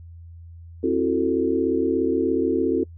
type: chord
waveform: sine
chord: F# half-diminished seventh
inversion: second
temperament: just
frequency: 266.4 / 333 / 370 / 444 Hz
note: C4 / E4 / F#4 / A4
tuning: +31 / +18 / 0 / +16 cents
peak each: -24 dBFS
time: 0.83-2.84 s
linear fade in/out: 10 ms
effects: noise-tail reverb RT60 0.1 s tail -25 dB re dry + added 84 Hz sine -39 dBFS peak until 2.97 s